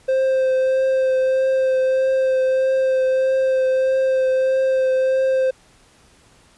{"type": "tone with vibrato", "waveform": "triangle", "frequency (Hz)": 524, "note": "C5", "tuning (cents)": 2, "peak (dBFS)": -13, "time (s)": [0.08, 5.51], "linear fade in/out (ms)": 10, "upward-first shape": "triangle", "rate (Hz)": 1.6, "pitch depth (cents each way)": 15, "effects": ["pink hiss -53 dBFS RMS until 6.57 s", "resampled to 24000 Hz"]}